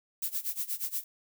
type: noise with tremolo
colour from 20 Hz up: violet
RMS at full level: -31 dBFS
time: 0.22-1.04 s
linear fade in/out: 5 ms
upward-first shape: sine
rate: 8.4 Hz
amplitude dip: 90%
effects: none